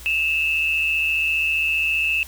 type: tone pair together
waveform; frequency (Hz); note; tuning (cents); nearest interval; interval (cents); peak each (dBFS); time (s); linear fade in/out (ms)
sine; 2613 / 2768; E7 / F7; -16 / -16; minor second; 100; -19 / -25; 0.06-2.23; 0
effects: added 60 Hz sine -40 dBFS peak until 2.27 s + white hiss -42 dBFS RMS until 2.27 s